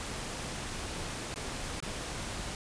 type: noise with dropouts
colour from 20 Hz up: pink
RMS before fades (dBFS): -38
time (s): 0-2.55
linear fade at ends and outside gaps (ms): 1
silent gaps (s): 1.342-1.359 / 1.803-1.825
effects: resampled to 22050 Hz